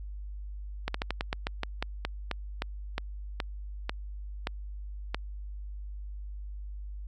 slowing click train, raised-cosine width 0.3 ms, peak -14 dBFS, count 17, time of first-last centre 0.88-5.146 s, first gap 64 ms, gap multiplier 1.17, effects added 50 Hz sine -37 dBFS peak until 7.07 s

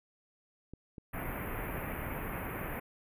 clicks, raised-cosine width 3 ms, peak -32 dBFS, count 2, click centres 0.736 / 0.982 s
pink band-stop noise, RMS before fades -38 dBFS, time 1.13-2.8 s, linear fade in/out 10 ms, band 2500 to 12000 Hz, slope 48 dB/octave
effects resampled to 32000 Hz

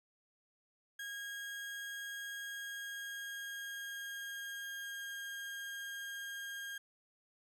35% pulse tone with pitch glide, 1634 to 1617.1 Hz, G#6 to G#6, -29 to -47 cents, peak -40 dBFS, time 0.99-6.78 s, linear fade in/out 5 ms, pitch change -18 cents, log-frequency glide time 2.43-5.21 s, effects none

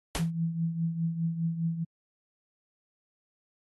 pink noise with exponential decay, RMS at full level -27 dBFS, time 0.15-0.3 s, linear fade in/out 0 ms, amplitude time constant 32 ms
sine tone with tremolo, 165.6 Hz, E3, 8 cents sharp, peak -24 dBFS, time 0.18-1.85 s, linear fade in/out 20 ms, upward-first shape triangle, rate 4.9 Hz, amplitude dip 70%
effects AAC 32 kbps

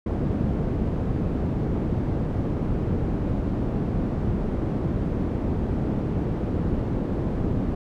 white low-pass noise, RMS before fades -25 dBFS, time 0.06-7.75 s, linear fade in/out 5 ms, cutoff 240 Hz, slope 12 dB/octave, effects none

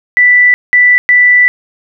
sine tone bursts at uneven times, 1975.5 Hz, B6, in tune, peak -3 dBFS, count 3, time 0.17-0.54 / 0.73-0.98 / 1.09-1.48 s, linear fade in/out 0 ms, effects none

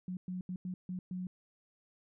sine tone bursts at uneven times, 182.6 Hz, F#3, 23 cents flat, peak -36 dBFS, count 6, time 0.08-0.17 / 0.28-0.41 / 0.49-0.56 / 0.65-0.74 / 0.89-0.99 / 1.11-1.27 s, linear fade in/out 2 ms, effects none

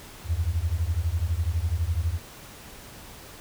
sine beating tone pair, 77.4 / 89.4 Hz, D#2 / F2, -9 / +41 cents, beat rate 12 Hz, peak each -26 dBFS, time 0.24-2.19 s, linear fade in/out 50 ms, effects pink hiss -45 dBFS RMS until 3.4 s

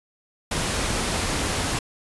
pink noise, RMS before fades -25 dBFS, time 0.51-1.79 s, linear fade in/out 5 ms, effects resampled to 24000 Hz

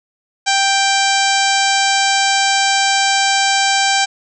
harmonic tone, 785 Hz, G5, 2 cents sharp, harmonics 1 / 2 / 3 / 4 / 5 / 6 / 7 / 8 / 9 / 10, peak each -16 / -19 / -21 / -22 / -23 / -24 / -24 / -25 / -26 / -26 dBFS, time 0.46-4.06 s, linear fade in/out 20 ms, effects none

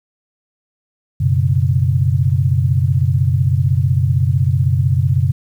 sine chord, F# suspended fourth, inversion none, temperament equal with one note detuned, 92.5 / 122.76 / 138.59 Hz, F#2 / B2 / C#3, 0 / -10 / 0 cents, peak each -16 dBFS, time 1.2-5.32 s, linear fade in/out 10 ms, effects 8-bit

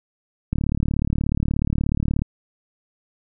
click train, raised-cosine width 5 ms, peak -9 dBFS, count 63, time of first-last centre 0.53-2.219 s, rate 36.7 Hz, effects none

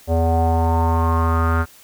square tone with low-pass filter sweep, 82.41 Hz, E2, in tune, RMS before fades -17 dBFS, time 0.07-1.66 s, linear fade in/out 50 ms, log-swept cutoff 630 to 1400 Hz, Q 6.4, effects white hiss -47 dBFS RMS until 1.83 s

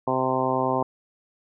harmonic tone, 130 Hz, C3, 11 cents flat, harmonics 1 / 2 / 3 / 4 / 5 / 6 / 7 / 8, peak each -33 / -29 / -29 / -29 / -29 / -30 / -28 / -29 dBFS, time 0.07-0.83 s, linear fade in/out 5 ms, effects none

